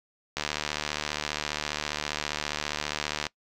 click train, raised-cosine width 0.2 ms, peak -11 dBFS, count 218, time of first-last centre 0.37-3.267 s, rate 74.9 Hz, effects noise-tail reverb RT60 0.1 s tail -22 dB re dry

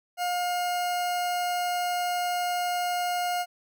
40% pulse tone, 712 Hz, F5, 33 cents sharp, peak -25 dBFS, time 0.17-3.46 s, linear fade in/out 50 ms, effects none

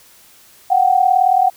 sine tone pair together, 729.4 / 768 Hz, F#5 / G5, -25 / -36 cents, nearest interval minor second, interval 89 cents, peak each -13 dBFS, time 0.7-1.5 s, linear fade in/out 10 ms, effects white hiss -47 dBFS RMS until 1.56 s

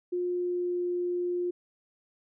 sine tone with pitch glide, 356.4 to 354.1 Hz, F4 to F4, +35 to +24 cents, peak -27 dBFS, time 0.12-1.51 s, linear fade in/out 10 ms, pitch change -11 cents, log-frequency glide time 0.26-0.83 s, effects none

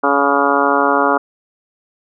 harmonic tone with a mistuned harmonic, 141.1 Hz, C#3, 31 cents sharp, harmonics 2 / 3 / 4 / 5 / 6 / 7 / 8 / 9 / 10, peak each -20 / -20 / -20 / -20 / -20 / -20 / -20 / -20 / -20 dBFS, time 0.03-1.18 s, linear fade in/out 10 ms, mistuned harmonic 9, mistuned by -39 cents, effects none

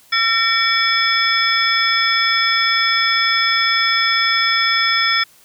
sine tone cluster, 1354 / 1830 / 2279 / 3432 / 5210 Hz, E6 / A#6 / C#7 / A7 / E8, +46 / -32 / +47 / -44 / -21 cents, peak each -20 dBFS, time 0.12-5.24 s, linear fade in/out 10 ms, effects white hiss -50 dBFS RMS until 5.44 s

